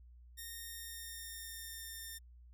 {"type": "tone with pitch glide", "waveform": "5% pulse", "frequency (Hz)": [1841, 1811.5], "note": ["A#6", "A6"], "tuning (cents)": [-22, 50], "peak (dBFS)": -35, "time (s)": [0.37, 2.19], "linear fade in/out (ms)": 20, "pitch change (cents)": -28, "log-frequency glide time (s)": [0.67, 1.92], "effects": ["added 60 Hz sine -55 dBFS peak until 2.53 s"]}